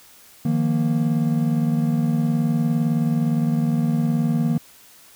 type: chord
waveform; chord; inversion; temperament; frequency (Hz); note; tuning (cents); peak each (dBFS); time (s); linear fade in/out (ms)
triangle; Eb suspended second; none; just; 155.56 / 175.01 / 233.3; Eb3 / F3 / Bb3; 0 / +4 / +2; -19 / -24 / -19; 0.45-4.58; 5
effects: white hiss -49 dBFS RMS until 5.15 s